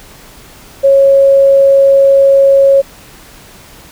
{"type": "tone", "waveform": "sine", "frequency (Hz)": 549, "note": "C#5", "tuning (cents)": -17, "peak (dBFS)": -3, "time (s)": [0.83, 2.82], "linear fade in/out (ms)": 20, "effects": ["pink hiss -37 dBFS RMS until 3.91 s"]}